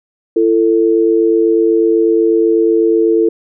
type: tone pair together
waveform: sine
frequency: 336.9 / 445 Hz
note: E4 / A4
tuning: +38 / +20 cents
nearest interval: perfect fourth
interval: 482 cents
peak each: -11 dBFS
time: 0.36-3.29 s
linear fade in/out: 5 ms
effects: none